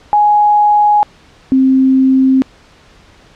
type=tone pair in turn; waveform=sine; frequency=834 / 263.6 Hz; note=G#5 / C4; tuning=+7 / +13 cents; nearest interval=octave + minor sixth; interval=1994 cents; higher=first; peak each=-6 dBFS; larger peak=neither; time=0.13-1.03 / 1.52-2.42 s; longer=neither; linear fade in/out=0 ms; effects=pink hiss -44 dBFS RMS until 3.35 s + low-pass 5000 Hz 12 dB/octave